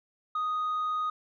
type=tone; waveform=sine; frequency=1244.5 Hz; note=D#6; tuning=in tune; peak=-25 dBFS; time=0.35-1.1 s; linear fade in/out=5 ms; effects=tanh soft clip ceiling -26 dBFS